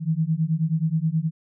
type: beating tone pair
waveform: sine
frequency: 155.56 / 164.96 Hz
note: D#3 / E3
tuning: 0 / +2 cents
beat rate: 9.4 Hz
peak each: -23 dBFS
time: 0-1.31 s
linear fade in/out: 50 ms
effects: none